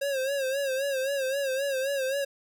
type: tone with vibrato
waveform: square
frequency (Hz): 542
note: C#5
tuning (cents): -39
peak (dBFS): -27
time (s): 0.01-2.25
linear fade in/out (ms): 10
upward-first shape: sine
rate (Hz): 3.8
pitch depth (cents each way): 77
effects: none